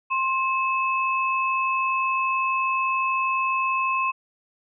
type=tone pair together; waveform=sine; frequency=1057.8 / 2594 Hz; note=C6 / E7; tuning=+19 / -28 cents; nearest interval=octave + major third; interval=1553 cents; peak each=-22 / -26 dBFS; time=0.1-4.12 s; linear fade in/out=20 ms; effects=none